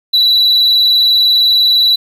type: tone with vibrato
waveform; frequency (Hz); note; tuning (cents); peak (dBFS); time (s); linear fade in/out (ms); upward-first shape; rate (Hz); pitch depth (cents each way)
triangle; 3951; B7; 0; -5; 0.13-1.96; 10; sine; 20; 30
effects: tanh soft clip ceiling -1 dBFS + 7-bit